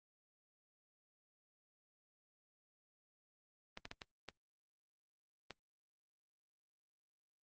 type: clicks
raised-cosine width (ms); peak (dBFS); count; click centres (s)
0.2; -28; 6; 3.774 / 3.854 / 3.914 / 4.018 / 4.287 / 5.507
effects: low-pass 7000 Hz 12 dB/octave + Opus 24 kbps